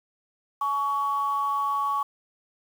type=tone pair together; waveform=sine; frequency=849 / 1123.2 Hz; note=G#5 / C#6; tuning=+38 / +22 cents; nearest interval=perfect fourth; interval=484 cents; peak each=-30 / -23 dBFS; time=0.61-2.03 s; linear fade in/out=5 ms; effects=tanh soft clip ceiling -17 dBFS + 8-bit